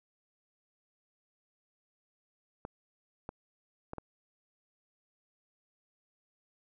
clicks, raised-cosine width 1 ms, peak -25 dBFS, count 4, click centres 2.651 / 3.291 / 3.934 / 3.983 s, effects none

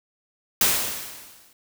white noise with exponential decay, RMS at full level -17 dBFS, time 0.61-1.53 s, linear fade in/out 2 ms, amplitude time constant 200 ms, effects none

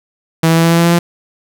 sawtooth tone with pitch steps, 163 / 164.23 / 165.47 / 166.71 / 167.97 / 169.24 / 170.51 / 171.8 Hz, E3 / E3 / E3 / E3 / E3 / E3 / F3 / F3, -19 / -6 / +7 / +20 / +33 / +46 / -41 / -28 cents, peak -4 dBFS, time 0.43-0.99 s, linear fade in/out 5 ms, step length 70 ms, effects none

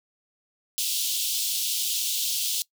pink high-pass noise, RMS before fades -27 dBFS, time 0.78-2.62 s, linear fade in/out 0 ms, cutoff 3000 Hz, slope 48 dB/octave, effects noise-tail reverb RT60 0.1 s tail -21 dB re dry

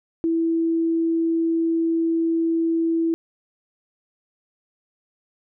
sine tone, 329.6 Hz, E4, in tune, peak -18 dBFS, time 0.24-3.14 s, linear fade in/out 0 ms, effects none

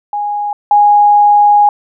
sine tone pair in turn, 826 / 826 Hz, G#5 / G#5, -10 / -10 cents, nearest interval unison, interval 0 cents, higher neither, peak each -14 / -4 dBFS, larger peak second, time 0.13-0.53 / 0.71-1.69 s, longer second, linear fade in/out 2 ms, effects none

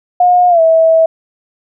sine tone with pitch glide, 717 to 649.9 Hz, F5 to E5, +45 to -25 cents, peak -5 dBFS, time 0.2-1.06 s, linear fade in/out 5 ms, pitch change -170 cents, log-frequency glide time 0.49-0.61 s, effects none

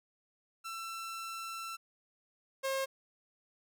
sawtooth tone pair in turn, 1340 / 536.7 Hz, E6 / C5, +28 / +44 cents, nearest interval octave + major third, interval 1584 cents, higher first, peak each -36 / -28 dBFS, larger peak second, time 0.64-1.77 / 2.63-2.86 s, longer first, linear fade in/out 20 ms, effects none

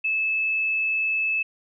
sine tone, 2611 Hz, E7, 17 cents flat, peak -21 dBFS, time 0.04-1.43 s, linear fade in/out 10 ms, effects none

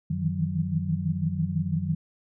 sine tone cluster, 92.4 / 154 / 160.1 / 166.1 / 183.9 Hz, F#2 / D#3 / D#3 / E3 / F#3, -2 / -17 / +50 / +13 / -10 cents, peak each -32 / -30 / -31 / -32 / -30 dBFS, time 0.1-1.95 s, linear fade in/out 10 ms, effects none

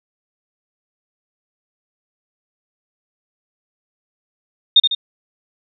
sine tone with echo, 3666 Hz, A#7, 30 cents flat, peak -5 dBFS, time 4.76-4.8 s, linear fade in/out 5 ms, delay 75 ms, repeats 2, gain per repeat -6 dB, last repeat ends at 4.95 s, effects none

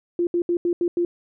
sine tone bursts at uneven times, 347.3 Hz, F4, 10 cents flat, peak -18 dBFS, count 6, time 0.19-0.27 / 0.34-0.42 / 0.49-0.57 / 0.65-0.73 / 0.81-0.88 / 0.97-1.05 s, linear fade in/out 2 ms, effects none

